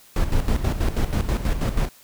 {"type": "noise with tremolo", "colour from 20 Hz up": "brown", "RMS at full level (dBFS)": -19, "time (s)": [0.16, 1.89], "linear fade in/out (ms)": 2, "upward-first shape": "square", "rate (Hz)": 6.2, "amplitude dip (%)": 65, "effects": ["white hiss -51 dBFS RMS until 2.03 s"]}